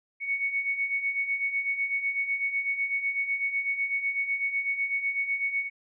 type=beating tone pair; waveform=sine; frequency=2217 / 2225 Hz; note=C#7 / C#7; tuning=0 / +6 cents; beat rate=8 Hz; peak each=-33 / -27 dBFS; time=0.2-5.7 s; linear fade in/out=50 ms; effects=none